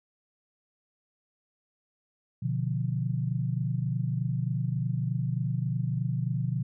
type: chord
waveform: sine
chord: B diminished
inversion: none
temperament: equal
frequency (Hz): 123.47 / 146.83 / 174.61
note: B2 / D3 / F3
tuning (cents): 0 / 0 / 0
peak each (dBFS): -29 / -31 / -33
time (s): 2.42-6.63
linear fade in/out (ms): 10
effects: none